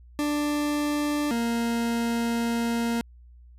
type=tone pair in turn; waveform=40% pulse; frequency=294.6 / 233.2 Hz; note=D4 / A#3; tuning=+6 / +1 cents; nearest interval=major third; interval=405 cents; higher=first; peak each=-23 dBFS; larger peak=neither; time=0.19-1.31 / 1.31-3.01 s; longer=second; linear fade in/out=0 ms; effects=added 60 Hz sine -47 dBFS peak until 3.58 s + resampled to 32000 Hz